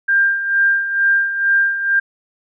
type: tone with tremolo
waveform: sine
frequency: 1594 Hz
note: G6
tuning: 28 cents sharp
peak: -10 dBFS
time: 0.08-2 s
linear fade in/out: 10 ms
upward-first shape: sine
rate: 2.2 Hz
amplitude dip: 65%
effects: none